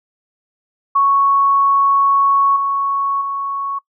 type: tone with level steps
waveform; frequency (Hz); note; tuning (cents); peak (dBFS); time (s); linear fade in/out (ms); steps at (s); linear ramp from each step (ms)
sine; 1108.7; C#6; 0; -10 / -15 / -19; 0.95-3.79; 10; 2.56 / 3.21; 5
effects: noise-tail reverb RT60 0.1 s tail -22 dB re dry